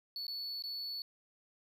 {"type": "tone with dropouts", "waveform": "triangle", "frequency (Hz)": 4435, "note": "C#8", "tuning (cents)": 0, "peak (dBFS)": -37, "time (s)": [0.16, 1.02], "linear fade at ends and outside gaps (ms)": 1, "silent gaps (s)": [[0.268, 0.28], [0.623, 0.638]], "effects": []}